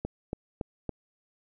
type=click train; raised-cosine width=2 ms; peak=-18 dBFS; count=4; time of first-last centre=0.05-0.893 s; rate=3.56 Hz; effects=none